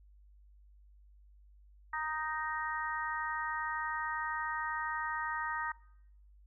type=harmonic tone; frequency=310.9 Hz; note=D#4; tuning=1 cent flat; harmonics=3 / 4 / 5 / 6; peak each=-38 / -39 / -42 / -39 dBFS; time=1.93-5.72 s; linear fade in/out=5 ms; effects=noise-tail reverb RT60 0.8 s tail -23 dB re dry + added 50 Hz sine -57 dBFS peak until 6.46 s